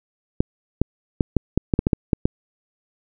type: clicks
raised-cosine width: 3 ms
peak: -3 dBFS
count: 11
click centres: 0.405 / 0.816 / 1.208 / 1.367 / 1.576 / 1.738 / 1.791 / 1.869 / 1.932 / 2.132 / 2.255 s
effects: none